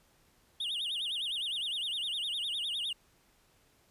triangle tone with vibrato, 3246 Hz, G#7, 40 cents flat, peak -31 dBFS, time 0.6-2.93 s, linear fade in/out 5 ms, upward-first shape sine, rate 9.8 Hz, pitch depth 250 cents each way, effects pink hiss -67 dBFS RMS until 3.9 s + resampled to 32000 Hz

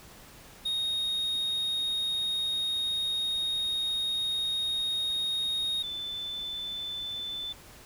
triangle / sine tone pair in turn, 3729 / 3520 Hz, A#7 / A7, 0 / 0 cents, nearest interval minor second, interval 100 cents, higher first, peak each -26 / -33 dBFS, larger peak first, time 0.65-5.83 / 5.83-7.53 s, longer first, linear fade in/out 10 ms, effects pink hiss -51 dBFS RMS until 7.85 s

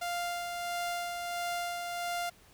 sawtooth tone with tremolo, 698 Hz, F5, 1 cent flat, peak -28 dBFS, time 0.01-2.3 s, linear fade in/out 10 ms, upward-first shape sine, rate 1.5 Hz, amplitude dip 35%, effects pink hiss -60 dBFS RMS until 2.53 s

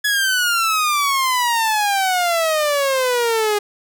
sawtooth exponential sweep, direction down, 1700 to 409.8 Hz, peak -12 dBFS, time 0.04-3.59 s, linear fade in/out 10 ms, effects none

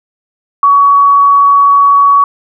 sine tone, 1127 Hz, C#6, 28 cents sharp, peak -3 dBFS, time 0.63-2.24 s, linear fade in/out 2 ms, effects none

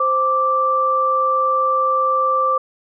sine tone pair together, 523 / 1172.1 Hz, C5 / D6, -1 / -4 cents, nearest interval octave + major second, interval 1397 cents, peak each -21 / -15 dBFS, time 0-2.58 s, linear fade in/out 5 ms, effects none

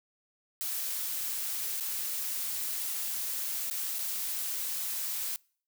blue noise with dropouts, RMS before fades -34 dBFS, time 0.61-5.36 s, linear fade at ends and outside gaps 0 ms, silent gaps 1.8-1.807 / 3.699-3.71 / 3.986-3.99 s, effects noise-tail reverb RT60 0.5 s tail -26 dB re dry

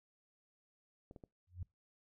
clicks, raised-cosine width 2 ms, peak -39 dBFS, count 3, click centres 1.111 / 1.162 / 1.238 s
sine tone with exponential growth, 88.8 Hz, F2, 29 cents sharp, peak -36 dBFS, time 1.47-1.63 s, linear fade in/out 5 ms, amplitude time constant 33 ms
effects noise-tail reverb RT60 0.2 s tail -24 dB re dry

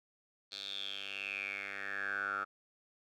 10% pulse tone with band-pass filter sweep, 99 Hz, G2, 18 cents sharp, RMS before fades -40 dBFS, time 0.51-2.45 s, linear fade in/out 20 ms, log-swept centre 4100 to 1300 Hz, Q 9.7, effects none

